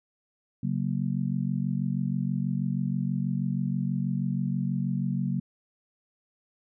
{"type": "chord", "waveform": "sine", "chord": "F# major", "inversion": "second", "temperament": "just", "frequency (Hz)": [138.75, 185, 231.2], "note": ["C#3", "F#3", "A#3"], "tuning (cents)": [2, 0, -14], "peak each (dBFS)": [-29, -29, -32], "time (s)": [0.63, 5.4], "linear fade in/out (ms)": 5, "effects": []}